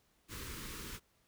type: band-stop noise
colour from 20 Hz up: pink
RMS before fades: -45 dBFS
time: 0.28-1 s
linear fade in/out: 50 ms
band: 480 to 1000 Hz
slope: 48 dB/octave
effects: pink hiss -73 dBFS RMS until 1.27 s